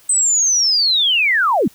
sine linear sweep, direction down, 8250 to 163 Hz, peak -12 dBFS, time 0.09-1.68 s, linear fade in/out 5 ms, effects white hiss -49 dBFS RMS until 1.74 s

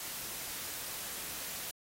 white noise, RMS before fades -41 dBFS, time 0-1.71 s, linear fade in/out 2 ms, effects AAC 48 kbps

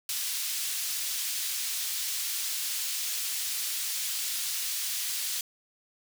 pink high-pass noise, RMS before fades -32 dBFS, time 0.09-5.41 s, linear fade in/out 2 ms, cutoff 3800 Hz, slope 12 dB/octave, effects none

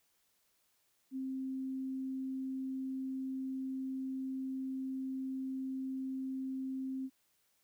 sine tone, 263.8 Hz, C4, 14 cents sharp, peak -36 dBFS, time 1.11-7.1 s, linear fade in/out 50 ms, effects white hiss -75 dBFS RMS until 7.63 s

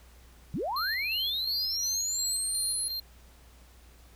sine linear sweep, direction up, 116.54 to 10480 Hz, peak -29 dBFS, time 0.54-2.88 s, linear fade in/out 0 ms
square tone with tremolo, 4186 Hz, C8, in tune, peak -32 dBFS, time 0.76-3 s, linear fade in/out 5 ms, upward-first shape square, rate 2.8 Hz, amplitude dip 40%
effects added 60 Hz sine -53 dBFS peak until 4.15 s + pink hiss -59 dBFS RMS until 4.15 s

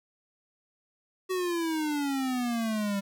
square exponential sweep, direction down, 377.3 to 196 Hz, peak -28 dBFS, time 1.29-3.01 s, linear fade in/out 20 ms, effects 11-bit

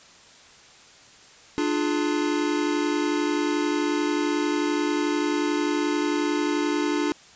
square tone cluster, 296.9 / 348.2 / 421.6 Hz, D4 / F4 / G#4, +19 / -5 / +26 cents, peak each -25 / -28 / -31 dBFS, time 1.58-7.12 s, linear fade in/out 0 ms, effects white hiss -50 dBFS RMS until 7.35 s + resampled to 16000 Hz

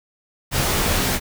pink noise with comb filter, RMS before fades -20 dBFS, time 0.51-1.2 s, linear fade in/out 50 ms, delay 18 ms, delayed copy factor -0.65, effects none

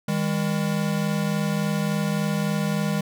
square tone pair together, 158.5 / 202 Hz, D#3 / G#3, +32 / -48 cents, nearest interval major third, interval 420 cents, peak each -26 / -25 dBFS, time 0.08-3.01 s, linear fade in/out 5 ms, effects none

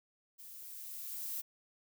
violet noise with level ramp, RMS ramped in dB -52 to -39 dBFS, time 0.38-1.42 s, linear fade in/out 20 ms, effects none

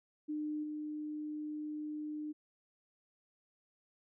sine tone with level steps, 302.3 Hz, D#4, 50 cents flat, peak -35 / -38 dBFS, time 0.28-2.33 s, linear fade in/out 20 ms, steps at 0.63 s, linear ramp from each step 10 ms, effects none

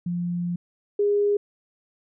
sine tone pair in turn, 174.7 / 409.6 Hz, F3 / G#4, +1 / -24 cents, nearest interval octave + minor third, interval 1475 cents, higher second, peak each -24 / -18 dBFS, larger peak second, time 0.06-0.56 / 0.99-1.37 s, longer first, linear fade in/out 5 ms, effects none

